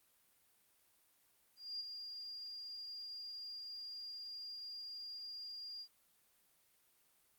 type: tone with ADSR envelope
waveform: sine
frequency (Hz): 4808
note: D8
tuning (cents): +40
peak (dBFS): -39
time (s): 1.56-5.88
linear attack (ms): 240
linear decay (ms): 17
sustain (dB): -6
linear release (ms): 64
effects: white hiss -73 dBFS RMS until 7.38 s + Opus 32 kbps